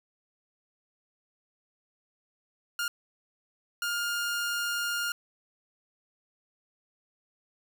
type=tone bursts at uneven times; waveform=sawtooth; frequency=1412 Hz; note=F6; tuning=19 cents sharp; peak=-25 dBFS; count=2; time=2.79-2.88 / 3.82-5.12 s; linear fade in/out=2 ms; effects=none